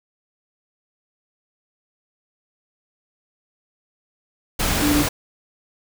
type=tone in noise; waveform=sine; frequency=293.7 Hz; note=D4; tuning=in tune; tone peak=-17 dBFS; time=4.82-5.03 s; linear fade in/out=10 ms; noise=pink; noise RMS=-21 dBFS; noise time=4.59-5.09 s; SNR=+1 dB; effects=none